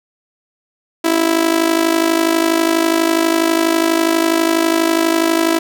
sawtooth tone with amplitude modulation, 329.6 Hz, E4, in tune, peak -5 dBFS, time 1.04-5.59 s, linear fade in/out 10 ms, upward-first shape sine, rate 52.2 Hz, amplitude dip 75%, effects none

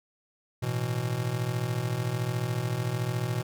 square chord, A suspended second, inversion none, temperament just, 110 / 123.75 / 165 Hz, A2 / B2 / E3, 0 / +4 / +2 cents, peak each -35 / -30 / -36 dBFS, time 0.62-3.43 s, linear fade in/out 10 ms, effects none

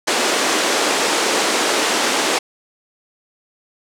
pink band-pass noise, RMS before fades -18 dBFS, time 0.07-2.39 s, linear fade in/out 10 ms, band 290 to 8700 Hz, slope 24 dB/octave, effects none

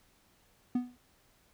triangle tone with exponential decay, 246.9 Hz, B3, in tune, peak -22 dBFS, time 0.75-0.97 s, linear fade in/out 5 ms, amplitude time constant 47 ms, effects pink hiss -67 dBFS RMS until 1.53 s

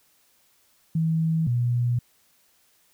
sine tone pair in turn, 161.7 / 121.14 Hz, E3 / B2, -33 / -33 cents, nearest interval perfect fourth, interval 500 cents, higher first, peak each -20 dBFS, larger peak neither, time 0.95-1.47 / 1.47-1.99 s, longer neither, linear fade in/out 5 ms, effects white hiss -63 dBFS RMS until 2.93 s

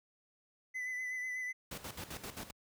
triangle tone with vibrato, 2009 Hz, B6, 29 cents sharp, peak -35 dBFS, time 0.74-1.53 s, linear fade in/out 20 ms, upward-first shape sine, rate 8.1 Hz, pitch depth 26 cents each way
pink noise with tremolo, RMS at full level -43 dBFS, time 1.71-2.51 s, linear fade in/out 5 ms, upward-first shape square, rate 7.6 Hz, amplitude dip 70%
effects high-pass 60 Hz 12 dB/octave

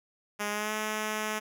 5% pulse tone with pitch glide, 207.3 to 214.9 Hz, G#3 to A3, -3 to -41 cents, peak -19 dBFS, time 0.39-1.4 s, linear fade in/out 20 ms, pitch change +62 cents, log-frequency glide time 0.5-0.72 s, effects none

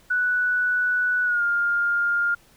sine tone with pitch glide, 1480 to 1407.5 Hz, F#6 to F6, 0 to +13 cents, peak -19 dBFS, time 0.1-2.35 s, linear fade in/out 10 ms, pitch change -87 cents, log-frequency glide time 1.24-1.43 s, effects pink hiss -56 dBFS RMS until 2.56 s

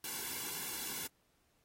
white noise with comb filter, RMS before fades -41 dBFS, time 0.04-1.07 s, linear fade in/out 2 ms, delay 1.6 ms, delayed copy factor -0.75, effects pink hiss -75 dBFS RMS until 1.64 s + AAC 48 kbps

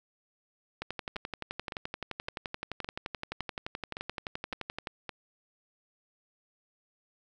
two click trains, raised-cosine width 0.3 ms, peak -19 / -21 dBFS, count 48 / 8, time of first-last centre 0.82-4.872 / 1.16-5.093 s, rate 11.6 / 1.78 Hz, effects none

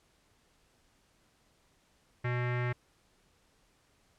square tone with low-pass filter, 122.8 Hz, B2, 9 cents flat, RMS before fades -32 dBFS, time 2.24-2.73 s, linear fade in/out 10 ms, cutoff 2000 Hz, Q 3.8, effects pink hiss -69 dBFS RMS until 4.18 s + low-pass 10000 Hz 12 dB/octave

